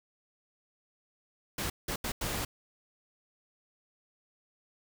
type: noise bursts at uneven times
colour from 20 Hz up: pink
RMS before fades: -34 dBFS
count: 4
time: 1.58-1.7 / 1.88-1.96 / 2.04-2.12 / 2.21-2.45 s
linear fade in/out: 5 ms
effects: none